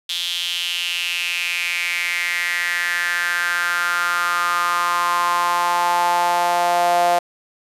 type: tone with high-pass filter sweep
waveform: sawtooth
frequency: 174.61 Hz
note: F3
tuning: in tune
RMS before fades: -20 dBFS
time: 0.09-7.19 s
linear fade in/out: 5 ms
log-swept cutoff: 3400 to 670 Hz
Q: 5.4
effects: resampled to 32000 Hz